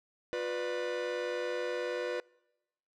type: chord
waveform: 45% pulse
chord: B diminished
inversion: second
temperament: just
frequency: 355.6 / 493.9 / 592.7 Hz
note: F4 / B4 / D5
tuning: +31 / 0 / +16 cents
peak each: -39 / -34 / -40 dBFS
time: 0.33-2.2 s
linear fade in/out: 0 ms
effects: noise-tail reverb RT60 1.0 s tail -26 dB re dry + low-pass 4000 Hz 12 dB/octave